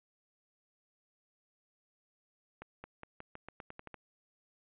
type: accelerating click train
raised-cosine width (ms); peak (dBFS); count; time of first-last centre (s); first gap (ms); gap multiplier
0.5; -30; 11; 2.62-3.943; 220; 0.88
effects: resampled to 8000 Hz